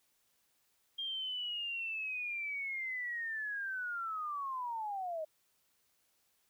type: linear sweep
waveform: sine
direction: down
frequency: 3221 to 610 Hz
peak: -36 dBFS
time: 0.98-5.25 s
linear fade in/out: 10 ms
effects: white hiss -75 dBFS RMS until 6.49 s